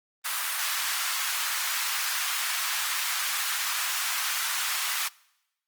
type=high-pass noise; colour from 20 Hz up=pink; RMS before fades=-29 dBFS; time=0.24-5.09 s; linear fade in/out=20 ms; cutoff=1100 Hz; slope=24 dB/octave; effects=noise-tail reverb RT60 0.9 s tail -24 dB re dry + Opus 32 kbps